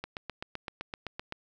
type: click train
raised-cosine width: 0.3 ms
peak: -20 dBFS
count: 11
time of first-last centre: 0.04-1.324 s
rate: 7.79 Hz
effects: none